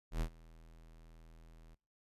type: tone with ADSR envelope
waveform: square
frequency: 40.7 Hz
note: E1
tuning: 21 cents flat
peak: -32 dBFS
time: 0.11-1.75 s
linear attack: 100 ms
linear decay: 79 ms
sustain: -24 dB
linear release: 10 ms
effects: noise-tail reverb RT60 0.4 s tail -26 dB re dry + resampled to 32000 Hz